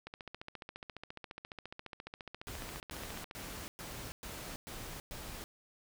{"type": "click train", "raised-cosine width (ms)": 0.3, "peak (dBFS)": -28, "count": 48, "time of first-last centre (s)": [0.07, 3.311], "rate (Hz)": 14.5}
{"type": "noise bursts", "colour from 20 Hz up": "pink", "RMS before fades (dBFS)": -45, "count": 7, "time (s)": [2.47, 5.44], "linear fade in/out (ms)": 0, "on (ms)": 330, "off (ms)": 110}
{"effects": []}